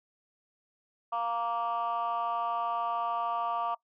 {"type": "chord", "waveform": "sine", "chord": "Bb major", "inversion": "second", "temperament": "just", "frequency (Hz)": [699.2, 932.3, 1165.4], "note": ["F5", "Bb5", "D6"], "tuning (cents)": [2, 0, -14], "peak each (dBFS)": [-32, -32, -31], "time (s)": [1.12, 3.75], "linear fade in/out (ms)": 10, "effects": ["noise-tail reverb RT60 0.1 s tail -21 dB re dry", "tanh soft clip ceiling -23 dBFS"]}